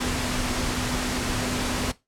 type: tone in noise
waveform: sine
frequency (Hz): 248.8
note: B3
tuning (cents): +13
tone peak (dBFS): -31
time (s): 0-1.92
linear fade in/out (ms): 10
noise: pink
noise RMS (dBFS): -27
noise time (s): 0-1.92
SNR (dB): -7
effects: noise-tail reverb RT60 0.2 s tail -17 dB re dry + low-pass 9000 Hz 12 dB/octave